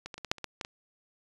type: clicks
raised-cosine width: 0.2 ms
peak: -22 / -23 / -26 / -20 / -8 / -29 / -17 / -17 / -21 dBFS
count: 9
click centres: 0.06 / 0.142 / 0.18 / 0.247 / 0.315 / 0.383 / 0.443 / 0.612 / 0.649 s
effects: resampled to 24000 Hz